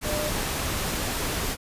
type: tone in noise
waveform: sine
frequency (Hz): 602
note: D5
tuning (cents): +43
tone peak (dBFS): -29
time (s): 0.04-0.32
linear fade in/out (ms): 50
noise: pink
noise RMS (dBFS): -28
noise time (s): 0.01-1.57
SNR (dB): -4
effects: resampled to 32000 Hz